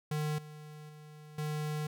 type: tone with level steps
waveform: square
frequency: 151.6 Hz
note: D#3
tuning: 45 cents flat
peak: -32 / -47 / -50 / -34 dBFS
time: 0.11-1.87 s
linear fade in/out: 5 ms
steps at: 0.38 / 0.89 / 1.38 s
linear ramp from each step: 5 ms
effects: none